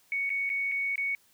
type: tone with dropouts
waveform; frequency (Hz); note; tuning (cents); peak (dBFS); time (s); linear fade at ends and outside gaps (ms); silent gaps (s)
sine; 2226; C#7; +7; -27; 0.12-1.15; 1; 0.294-0.302 / 0.493-0.5 / 0.716-0.72 / 0.957-0.979
effects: white hiss -64 dBFS RMS until 1.33 s